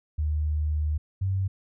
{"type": "tone pair in turn", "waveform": "sine", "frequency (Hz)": [76, 95.75], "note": ["D#2", "G2"], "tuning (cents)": [-40, -40], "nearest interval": "major third", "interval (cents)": 400, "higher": "second", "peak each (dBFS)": -23, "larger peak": "neither", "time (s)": [[0.18, 0.98], [1.21, 1.48]], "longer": "first", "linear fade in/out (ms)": 10, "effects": []}